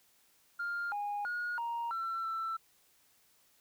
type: tone with pitch steps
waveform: sine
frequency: 1402 / 821 / 1441 / 936 / 1346 / 1333 Hz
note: F6 / G#5 / F#6 / A#5 / E6 / E6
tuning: +6 / -20 / -46 / +7 / +36 / +19 cents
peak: -32 dBFS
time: 0.59-2.57 s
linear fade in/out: 10 ms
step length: 330 ms
effects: tanh soft clip ceiling -31 dBFS + white hiss -68 dBFS RMS until 3.6 s